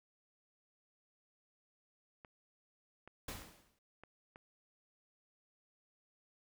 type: clicks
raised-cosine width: 0.5 ms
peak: -38 dBFS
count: 5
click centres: 2.248 / 3.076 / 3.42 / 4.036 / 4.359 s
type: noise with exponential decay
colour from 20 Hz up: pink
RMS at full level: -42 dBFS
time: 3.28-3.79 s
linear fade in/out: 5 ms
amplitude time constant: 110 ms
effects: none